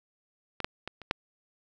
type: clicks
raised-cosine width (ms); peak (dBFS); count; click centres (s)
0.3; -18 / -11 / -20 / -28 / -9; 5; 0.603 / 0.645 / 0.876 / 1.017 / 1.111
effects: none